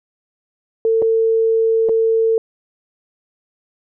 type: tone with dropouts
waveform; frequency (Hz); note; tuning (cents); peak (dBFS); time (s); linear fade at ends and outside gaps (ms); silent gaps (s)
sine; 450; A4; +39; -12; 0.85-2.38; 1; 1.019-1.023 / 1.888-1.893
effects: none